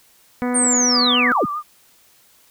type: harmonic tone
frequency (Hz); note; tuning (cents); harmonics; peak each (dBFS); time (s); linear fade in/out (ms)
246.9; B3; 0; 1 / 2 / 3 / 4 / 5 / 6 / 7 / 8 / 9; -20 / -26 / -30 / -32 / -34 / -36 / -37 / -38 / -39; 0.42-1.32; 0
type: linear sweep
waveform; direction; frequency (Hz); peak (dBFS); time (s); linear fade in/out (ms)
sine; down; 9010 to 72.8; -15; 0.54-1.46; 20
type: tone with vibrato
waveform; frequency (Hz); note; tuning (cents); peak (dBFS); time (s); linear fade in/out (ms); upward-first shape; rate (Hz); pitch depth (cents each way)
sine; 1192; D6; +25; -22; 0.9-1.63; 50; triangle; 7.7; 65
effects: white hiss -54 dBFS RMS until 2.5 s